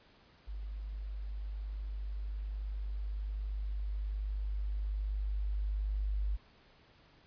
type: tone with level ramp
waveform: sine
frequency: 50.6 Hz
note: G#1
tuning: 44 cents flat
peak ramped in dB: -38 to -30 dBFS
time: 0.47-6.37 s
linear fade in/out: 20 ms
effects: pink hiss -63 dBFS RMS until 7.26 s + resampled to 11025 Hz